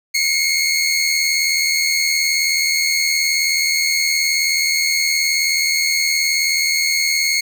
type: tone pair together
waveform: 20% pulse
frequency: 2136 / 2215 Hz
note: C7 / C#7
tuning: +35 / -2 cents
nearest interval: minor second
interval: 63 cents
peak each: -13 dBFS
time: 0.14-7.41 s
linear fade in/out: 10 ms
effects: none